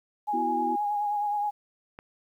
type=tone with vibrato; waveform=sine; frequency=827 Hz; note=G#5; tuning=8 cents flat; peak=-25 dBFS; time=0.27-1.51 s; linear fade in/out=20 ms; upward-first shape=sine; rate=9.5 Hz; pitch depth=27 cents each way
type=chord; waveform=sine; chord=B suspended fourth; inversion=none; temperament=equal; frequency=246.9 / 329.6 / 370 Hz; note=B3 / E4 / F#4; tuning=0 / 0 / 0 cents; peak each=-33 / -32 / -36 dBFS; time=0.33-0.76 s; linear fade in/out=10 ms
type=click; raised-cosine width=0.5 ms; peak=-27 dBFS; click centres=1.989 s
effects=10-bit